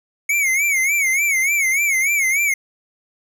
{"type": "tone with vibrato", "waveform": "square", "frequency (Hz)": 2206, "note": "C#7", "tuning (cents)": -9, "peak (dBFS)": -16, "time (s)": [0.29, 2.54], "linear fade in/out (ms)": 5, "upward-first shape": "sine", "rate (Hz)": 3.4, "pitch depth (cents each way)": 120, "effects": []}